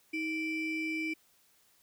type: ring-modulated tone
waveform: triangle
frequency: 1327 Hz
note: E6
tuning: 11 cents sharp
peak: -27 dBFS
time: 0.13-1.14 s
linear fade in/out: 10 ms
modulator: 1010 Hz
effects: white hiss -67 dBFS RMS until 1.82 s